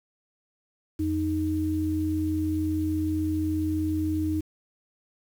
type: tone pair together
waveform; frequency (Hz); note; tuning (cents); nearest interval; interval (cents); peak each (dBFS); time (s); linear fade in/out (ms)
sine; 87.5 / 310.9; F2 / D#4; +4 / -1; octave + minor seventh; 2195; -29 / -25; 0.99-4.41; 10
effects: 8-bit